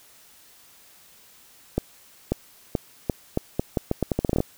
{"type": "accelerating click train", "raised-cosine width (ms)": 2, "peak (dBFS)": -8, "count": 17, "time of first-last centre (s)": [1.78, 4.404], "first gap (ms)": 540, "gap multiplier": 0.8, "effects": ["white hiss -53 dBFS RMS until 4.57 s"]}